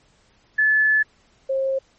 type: tone pair in turn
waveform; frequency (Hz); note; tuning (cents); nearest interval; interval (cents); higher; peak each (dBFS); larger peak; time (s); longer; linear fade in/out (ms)
sine; 1730 / 535.2; A6 / C5; -30 / +39; octave + minor sixth; 2031; first; -14 / -19; first; 0.58-1.03 / 1.49-1.79; first; 10
effects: pink hiss -59 dBFS RMS until 1.98 s + MP3 32 kbps